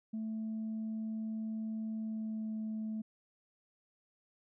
sine tone with pitch glide, 220 to 218.1 Hz, A3 to A3, 0 to -15 cents, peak -34 dBFS, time 0.13-3.02 s, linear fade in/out 10 ms, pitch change -15 cents, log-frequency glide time 1.97-2.54 s, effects tanh soft clip ceiling -33 dBFS

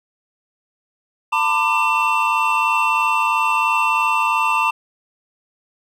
triangle tone cluster, 899 / 1002 / 1189 / 2696 Hz, A5 / B5 / D6 / E7, +37 / +25 / +21 / +38 cents, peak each -19 dBFS, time 1.32-4.71 s, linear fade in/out 10 ms, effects none

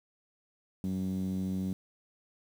5% pulse tone with low-pass filter, 94 Hz, F#2, 28 cents sharp, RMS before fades -33 dBFS, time 0.84-1.73 s, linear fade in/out 0 ms, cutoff 210 Hz, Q 3.9, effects 9-bit

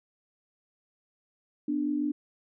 sine tone pair together, 248.5 / 295.5 Hz, B3 / D4, +11 / +11 cents, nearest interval minor third, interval 300 cents, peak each -32 / -27 dBFS, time 1.68-2.12 s, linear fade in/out 5 ms, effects none

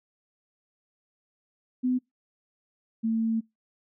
sine tone pair in turn, 252.5 / 224.7 Hz, B3 / A3, +39 / +37 cents, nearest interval major second, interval 202 cents, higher first, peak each -22 / -23 dBFS, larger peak first, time 1.83-1.99 / 3.03-3.41 s, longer second, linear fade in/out 20 ms, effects noise-tail reverb RT60 0.2 s tail -26 dB re dry

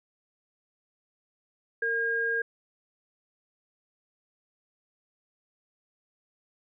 sine tone pair together, 459.5 / 1620 Hz, A#4 / G#6, -25 / -43 cents, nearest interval octave + minor seventh, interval 2182 cents, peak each -32 / -26 dBFS, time 1.82-2.42 s, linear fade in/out 5 ms, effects none

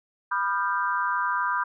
sine chord, G dominant seventh, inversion first, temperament equal with one note detuned, 987.8 / 1204.9 / 1396.9 / 1568 Hz, B5 / D6 / F6 / G6, 0 / +44 / 0 / 0 cents, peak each -27 / -28 / -32 / -29 dBFS, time 0.31-1.64 s, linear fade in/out 10 ms, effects none

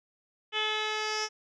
10% pulse tone with low-pass filter sweep, 430 Hz, A4, 40 cents flat, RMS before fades -31 dBFS, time 0.52-1.29 s, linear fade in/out 50 ms, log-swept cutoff 3200 to 5400 Hz, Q 7.5, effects none

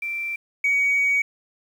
sine tone pair in turn, 2349 / 2254 Hz, D7 / C#7, 0 / +28 cents, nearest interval minor second, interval 72 cents, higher first, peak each -25 / -16 dBFS, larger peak second, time 0.02-0.36 / 0.64-1.22 s, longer second, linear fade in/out 5 ms, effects tanh soft clip ceiling -14 dBFS + 8-bit

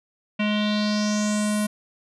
square tone with low-pass filter sweep, 210 Hz, G#3, 19 cents sharp, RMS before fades -23 dBFS, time 0.39-1.67 s, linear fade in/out 10 ms, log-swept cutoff 2700 to 11000 Hz, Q 4.4, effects none

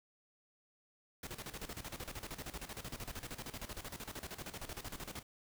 pink noise with tremolo, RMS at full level -44 dBFS, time 1.23-5.23 s, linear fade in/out 5 ms, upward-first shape square, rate 13 Hz, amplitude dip 75%, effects none

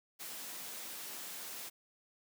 white high-pass noise, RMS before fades -45 dBFS, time 0.19-1.7 s, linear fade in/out 20 ms, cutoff 160 Hz, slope 24 dB/octave, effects none

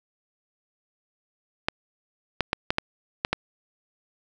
clicks, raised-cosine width 0.3 ms, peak -6 dBFS, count 7, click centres 1.685 / 2.407 / 2.531 / 2.705 / 2.784 / 3.249 / 3.33 s, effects none

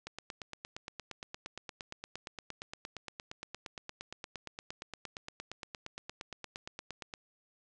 click train, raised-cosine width 0.2 ms, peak -24 dBFS, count 62, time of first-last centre 0.07-7.138 s, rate 8.63 Hz, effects resampled to 22050 Hz + 9-bit

